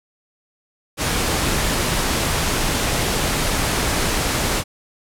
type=noise; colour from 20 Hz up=pink; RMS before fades=-20 dBFS; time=0.97-4.64 s; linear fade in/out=50 ms; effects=low-pass 12000 Hz 12 dB/octave